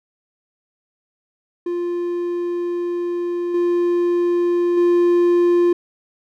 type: tone with level steps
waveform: triangle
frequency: 349.2 Hz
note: F4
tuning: in tune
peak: -18 / -13 / -10 dBFS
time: 1.66-5.73 s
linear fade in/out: 5 ms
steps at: 3.54 / 4.77 s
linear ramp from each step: 5 ms
effects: none